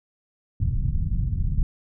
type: low-pass noise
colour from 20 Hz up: pink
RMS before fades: -23 dBFS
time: 0.6-1.63 s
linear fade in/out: 2 ms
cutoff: 140 Hz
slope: 24 dB/octave
effects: none